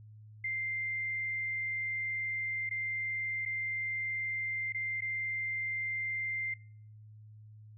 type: tone with dropouts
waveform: sine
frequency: 2093 Hz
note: C7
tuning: in tune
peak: -32 dBFS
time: 0.44-6.54 s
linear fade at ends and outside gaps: 5 ms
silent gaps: 2.693-2.709 / 3.453-3.459 / 4.724-4.745 / 5.008-5.019 s
effects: noise-tail reverb RT60 0.6 s tail -25 dB re dry + added 107 Hz sine -50 dBFS peak until 7.77 s